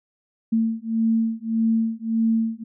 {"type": "beating tone pair", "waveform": "sine", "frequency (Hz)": [224.4, 226.1], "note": ["A3", "A3"], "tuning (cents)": [34, 47], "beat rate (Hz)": 1.7, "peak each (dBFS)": -22, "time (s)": [0.52, 2.64], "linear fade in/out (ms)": 10, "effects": []}